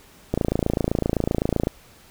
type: click train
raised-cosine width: 2 ms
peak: -7 dBFS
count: 38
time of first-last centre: 0.34-1.671 s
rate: 27.8 Hz
effects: pink hiss -51 dBFS RMS until 2.1 s